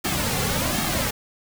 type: noise with flanger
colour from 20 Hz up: pink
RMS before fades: -24 dBFS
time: 0.04-1.11 s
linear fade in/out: 10 ms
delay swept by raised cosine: 2 to 3.2 ms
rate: 1.3 Hz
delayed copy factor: -0.65
effects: none